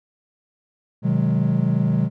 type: chord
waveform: triangle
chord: Ab dominant seventh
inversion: first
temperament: equal with one note detuned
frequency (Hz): 127.75 / 155.56 / 185 / 207.7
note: C3 / Eb3 / Gb3 / Ab3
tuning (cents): -41 / 0 / 0 / 0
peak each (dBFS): -20 / -20 / -20 / -22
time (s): 1.02-2.1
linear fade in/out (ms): 50
effects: none